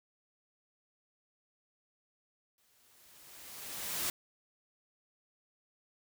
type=noise with exponential growth; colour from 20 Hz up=white; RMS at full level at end=-33 dBFS; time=2.58-4.1 s; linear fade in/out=2 ms; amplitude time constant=330 ms; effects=none